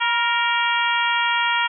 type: harmonic tone with a mistuned harmonic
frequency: 466.2 Hz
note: A#4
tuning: in tune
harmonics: 2 / 3 / 4 / 5 / 6 / 7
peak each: -22 / -24 / -25 / -26 / -27 / -27 dBFS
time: 0-1.68 s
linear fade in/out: 20 ms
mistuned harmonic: 2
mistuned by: +41 cents
effects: none